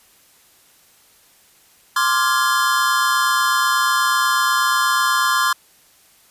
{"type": "chord", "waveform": "square", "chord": "D half-diminished seventh", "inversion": "third", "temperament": "equal with one note detuned", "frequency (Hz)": [1046.5, 1174.7, 1396.9, 1674.7], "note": ["C6", "D6", "F6", "Ab6"], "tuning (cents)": [0, 0, 0, 14], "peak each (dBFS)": [-20, -22, -22, -23], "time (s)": [1.96, 5.53], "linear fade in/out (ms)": 5, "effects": ["white hiss -53 dBFS RMS until 6.3 s", "resampled to 32000 Hz"]}